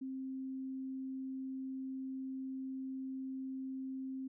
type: tone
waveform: sine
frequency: 264 Hz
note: C4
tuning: 16 cents sharp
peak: -39 dBFS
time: 0.01-4.28 s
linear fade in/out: 10 ms
effects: none